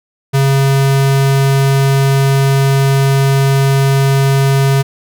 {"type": "tone", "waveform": "square", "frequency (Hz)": 136.7, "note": "C#3", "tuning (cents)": -24, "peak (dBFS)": -9, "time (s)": [0.33, 4.83], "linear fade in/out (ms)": 20, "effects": []}